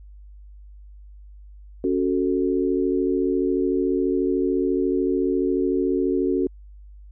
sine chord, F# minor, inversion second, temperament just, 277.5 / 370 / 444 Hz, C#4 / F#4 / A4, +2 / 0 / +16 cents, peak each -23 / -22 / -26 dBFS, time 1.84-6.47 s, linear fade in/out 2 ms, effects added 50 Hz sine -41 dBFS peak until 7.11 s

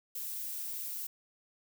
violet noise, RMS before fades -39 dBFS, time 0.15-1.07 s, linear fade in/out 5 ms, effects none

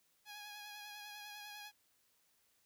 10% pulse tone with vibrato, 830.6 Hz, G#5, in tune, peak -40 dBFS, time 0.25-1.72 s, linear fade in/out 50 ms, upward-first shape sine, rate 10 Hz, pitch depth 24 cents each way, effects white hiss -75 dBFS RMS until 2.65 s

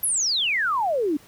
sine exponential sweep, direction down, 11760 to 277.2 Hz, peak -20 dBFS, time 0.03-1.17 s, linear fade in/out 5 ms, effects pink hiss -51 dBFS RMS until 1.27 s + high-pass 60 Hz 12 dB/octave

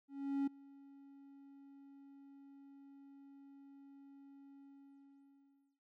triangle tone with ADSR envelope, 277.2 Hz, C#4, in tune, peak -30 dBFS, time 0.08-5.8 s, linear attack 390 ms, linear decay 8 ms, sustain -24 dB, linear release 1200 ms, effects none

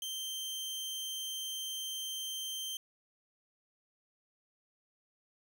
sawtooth tone, 3136 Hz, G7, in tune, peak -34 dBFS, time 0.02-2.77 s, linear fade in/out 2 ms, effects none

